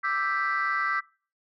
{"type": "chord", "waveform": "sine", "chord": "E minor seventh", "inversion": "third", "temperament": "equal", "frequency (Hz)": [1174.7, 1318.5, 1568, 1975.5], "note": ["D6", "E6", "G6", "B6"], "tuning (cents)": [0, 0, 0, 0], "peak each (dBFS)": -29, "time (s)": [0.03, 1.01], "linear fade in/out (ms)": 20, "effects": ["noise-tail reverb RT60 0.4 s tail -24 dB re dry", "tanh soft clip ceiling -18 dBFS"]}